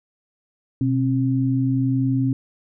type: tone pair together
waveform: sine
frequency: 125.9 / 267.4 Hz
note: B2 / C4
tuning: +34 / +38 cents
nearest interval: octave + minor second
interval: 1304 cents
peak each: -20 dBFS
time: 0.81-2.33 s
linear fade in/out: 2 ms
effects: none